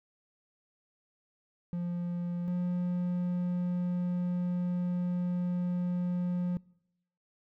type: tone pair in turn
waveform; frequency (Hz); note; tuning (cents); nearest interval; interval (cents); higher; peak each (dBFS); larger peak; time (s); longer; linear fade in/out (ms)
triangle; 174.61 / 177.87; F3 / F3; 0 / +32; unison; 32; second; -29 / -26; second; 1.73-2.48 / 2.48-6.57; second; 0
effects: noise-tail reverb RT60 0.8 s tail -24 dB re dry